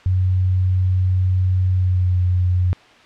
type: tone with pitch glide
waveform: sine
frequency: 92.5 to 90.39 Hz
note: F#2 to F#2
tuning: 0 to -40 cents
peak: -14 dBFS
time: 0.06-2.73 s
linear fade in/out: 0 ms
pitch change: -40 cents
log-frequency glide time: 1.71-2.18 s
effects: white hiss -47 dBFS RMS until 3.05 s + low-pass 3000 Hz 12 dB/octave